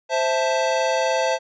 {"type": "chord", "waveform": "square", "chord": "A minor", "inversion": "first", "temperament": "equal", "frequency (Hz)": [523.3, 659.3, 880], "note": ["C5", "E5", "A5"], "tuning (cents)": [0, 0, 0], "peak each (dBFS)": [-23, -24, -25], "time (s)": [0.09, 1.39], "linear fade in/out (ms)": 50, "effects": ["resampled to 16000 Hz"]}